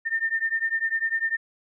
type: beating tone pair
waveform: sine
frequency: 1804 / 1814 Hz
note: A6 / A#6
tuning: +43 / -48 cents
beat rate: 10 Hz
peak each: -26 dBFS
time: 0.05-1.37 s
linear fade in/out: 20 ms
effects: none